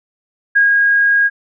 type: tone with ADSR envelope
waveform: sine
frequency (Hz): 1635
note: G#6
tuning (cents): -28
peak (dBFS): -7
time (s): 0.55-1.3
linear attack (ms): 16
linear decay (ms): 130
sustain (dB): -2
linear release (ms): 39
effects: none